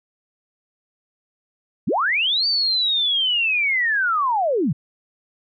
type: linear two-way sweep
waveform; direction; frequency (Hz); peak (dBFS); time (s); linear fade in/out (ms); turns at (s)
sine; up then down; 115.8 to 4636 to 115.8; -17; 1.87-4.73; 10; 2.47
effects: none